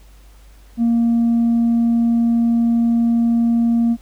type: tone with tanh clipping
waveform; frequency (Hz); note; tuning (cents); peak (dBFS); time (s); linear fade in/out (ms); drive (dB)
triangle; 233.1; A#3; 0; -13; 0.77-3.97; 50; 6
effects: added 50 Hz sine -42 dBFS peak until 4.01 s + pink hiss -53 dBFS RMS until 4.01 s